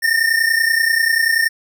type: tone pair together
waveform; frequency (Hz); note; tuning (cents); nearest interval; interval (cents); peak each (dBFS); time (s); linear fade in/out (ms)
square; 1800 / 1830.4; A6 / A#6; +39 / -32; unison; 29; -17; 0.02-1.49; 20
effects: none